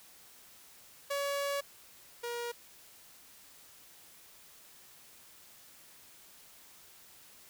sawtooth tone pair in turn, 564 / 475.5 Hz, C#5 / A#4, +30 / +34 cents, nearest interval minor third, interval 296 cents, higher first, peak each -28 / -32 dBFS, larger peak first, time 1.1-1.61 / 2.23-2.52 s, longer first, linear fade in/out 10 ms, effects white hiss -57 dBFS RMS until 7.49 s

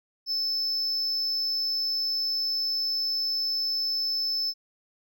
triangle tone, 5260 Hz, E8, 5 cents flat, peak -24 dBFS, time 0.26-4.54 s, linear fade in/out 50 ms, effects none

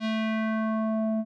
square tone with low-pass filter sweep, 220 Hz, A3, in tune, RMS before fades -27 dBFS, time 0-1.25 s, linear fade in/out 50 ms, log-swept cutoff 3900 to 500 Hz, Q 1.8, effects none

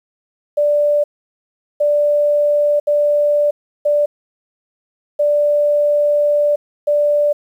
sine tone bursts at uneven times, 587.3 Hz, D5, in tune, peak -11 dBFS, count 6, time 0.57-1.04 / 1.8-2.8 / 2.87-3.51 / 3.85-4.06 / 5.19-6.56 / 6.87-7.33 s, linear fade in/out 10 ms, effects 8-bit

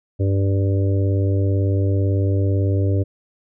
harmonic tone, 98 Hz, G2, in tune, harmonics 1 / 3 / 4 / 5 / 6, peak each -16 / -26 / -28 / -30 / -32 dBFS, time 0.19-3.04 s, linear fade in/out 20 ms, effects none

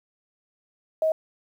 sine tone, 634 Hz, D#5, 32 cents sharp, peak -19 dBFS, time 1.02-1.12 s, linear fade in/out 2 ms, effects 9-bit

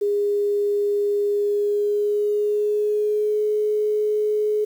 sine tone with pitch glide, 409.4 to 423.3 Hz, G#4 to G#4, -25 to +33 cents, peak -18 dBFS, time 0.01-4.65 s, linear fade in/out 10 ms, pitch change +58 cents, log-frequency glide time 1.27-3.42 s, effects 8-bit

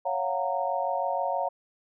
sine chord, Gb major seventh, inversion second, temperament just, 555 / 693.7 / 740 / 925 Hz, Db5 / F5 / Gb5 / Bb5, +2 / -12 / 0 / -14 cents, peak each -31 dBFS, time 0.05-1.49 s, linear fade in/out 10 ms, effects none

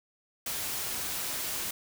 white noise, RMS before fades -34 dBFS, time 0.46-1.71 s, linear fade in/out 5 ms, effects none

